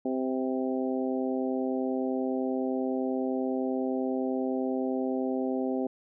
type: harmonic tone with a mistuned harmonic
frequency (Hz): 130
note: C3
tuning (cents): -11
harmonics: 2 / 3 / 4 / 5 / 6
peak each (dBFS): -29 / -33 / -35 / -38 / -40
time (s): 0.05-5.87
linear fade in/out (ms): 5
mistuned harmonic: 6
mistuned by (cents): +15
effects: none